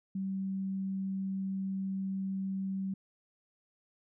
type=tone; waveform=sine; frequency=192.4 Hz; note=G3; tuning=32 cents flat; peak=-32 dBFS; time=0.15-2.94 s; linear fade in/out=5 ms; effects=none